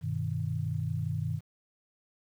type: chord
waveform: sine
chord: G augmented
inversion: none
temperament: equal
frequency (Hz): 98 / 123.47 / 155.56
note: G2 / B2 / D#3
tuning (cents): 0 / 0 / 0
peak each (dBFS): -34 / -34 / -33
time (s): 0.01-1.41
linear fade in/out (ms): 50
effects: 10-bit